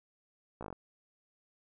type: slowing click train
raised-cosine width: 1 ms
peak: -28 dBFS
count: 7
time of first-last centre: 0.61-0.727 s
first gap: 16 ms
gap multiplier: 1.08
effects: none